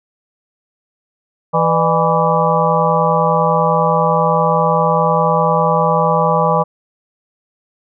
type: harmonic tone with a mistuned harmonic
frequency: 164.81 Hz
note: E3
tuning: in tune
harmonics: 1 / 3 / 4 / 5 / 6 / 7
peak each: -18 / -18 / -18 / -18 / -18 / -18 dBFS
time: 1.53-6.64 s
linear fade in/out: 20 ms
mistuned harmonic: 4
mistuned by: -150 cents
effects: none